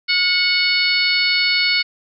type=harmonic tone with a mistuned harmonic; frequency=736 Hz; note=F#5; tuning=9 cents flat; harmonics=2 / 3 / 4 / 5 / 6 / 7; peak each=-26 / -18 / -25 / -26 / -18 / -29 dBFS; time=0.08-1.83 s; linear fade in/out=20 ms; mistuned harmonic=2; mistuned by=-38 cents; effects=none